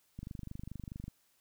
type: click train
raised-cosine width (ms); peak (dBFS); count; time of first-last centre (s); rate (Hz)
5; -30; 23; 0.19-1.081; 24.7
effects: white hiss -72 dBFS RMS until 1.4 s